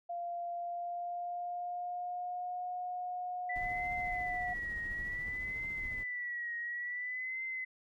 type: tone with pitch glide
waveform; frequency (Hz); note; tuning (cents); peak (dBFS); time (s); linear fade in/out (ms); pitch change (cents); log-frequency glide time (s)
sine; 694 to 722.2; F5 to F#5; -11 to -42; -36; 0.09-4.54; 10; +69; 0.53-2.66
type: tone with vibrato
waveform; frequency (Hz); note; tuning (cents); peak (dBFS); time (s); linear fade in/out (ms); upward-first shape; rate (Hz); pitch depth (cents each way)
sine; 1975.5; B6; 0; -36; 3.49-7.65; 10; triangle; 0.57; 86
type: noise with tremolo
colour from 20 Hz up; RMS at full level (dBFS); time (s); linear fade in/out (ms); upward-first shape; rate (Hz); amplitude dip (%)
brown; -46; 3.55-6.04; 10; sine; 14; 35
effects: none